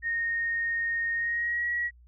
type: tone with pitch glide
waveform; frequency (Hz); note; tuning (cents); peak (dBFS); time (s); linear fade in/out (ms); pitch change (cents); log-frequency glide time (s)
sine; 1852 to 1917.3; A#6 to A#6; -12 to +48; -26; 0.02-1.91; 50; +60; 1.15-1.69
effects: added 60 Hz sine -52 dBFS peak until 2.07 s